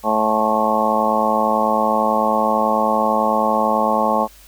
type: harmonic tone with a mistuned harmonic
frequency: 109.1 Hz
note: A2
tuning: 14 cents flat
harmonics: 2 / 3 / 4 / 5 / 6 / 7 / 8 / 9 / 10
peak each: -23 / -31 / -28 / -22 / -23 / -24 / -20 / -32 / -21 dBFS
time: 0.03-4.28 s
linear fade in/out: 50 ms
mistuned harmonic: 9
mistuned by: +51 cents
effects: added 50 Hz sine -47 dBFS peak until 4.47 s + white hiss -47 dBFS RMS until 4.47 s